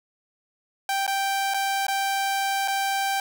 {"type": "tone with dropouts", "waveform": "sawtooth", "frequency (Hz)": 784, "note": "G5", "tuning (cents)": 0, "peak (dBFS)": -19, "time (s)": [0.89, 3.2], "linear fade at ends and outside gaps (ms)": 2, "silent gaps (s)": [[1.066, 1.077], [1.538, 1.543], [1.868, 1.882], [2.677, 2.681]], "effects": []}